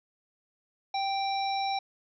harmonic tone, 784 Hz, G5, in tune, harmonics 1 / 3 / 5 / 7, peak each -28 / -39 / -37 / -41 dBFS, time 0.94-1.79 s, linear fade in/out 5 ms, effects none

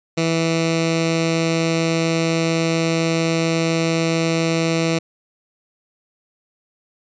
10% pulse tone with notch filter, 164.3 Hz, E3, 5 cents flat, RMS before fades -19 dBFS, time 0.17-4.99 s, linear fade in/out 10 ms, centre 910 Hz, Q 1.2, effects resampled to 16000 Hz

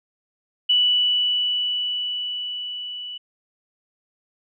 sine tone with level ramp, 2960 Hz, F#7, in tune, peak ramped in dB -14 to -31 dBFS, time 0.69-3.18 s, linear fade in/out 10 ms, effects none

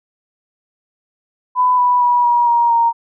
sine tone with pitch steps, 1000 / 985.7 / 971.5 / 957.6 / 943.9 / 930.3 Hz, B5 / B5 / B5 / A#5 / A#5 / A#5, +21 / -4 / -29 / +46 / +21 / -4 cents, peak -10 dBFS, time 1.55-2.93 s, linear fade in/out 50 ms, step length 230 ms, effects none

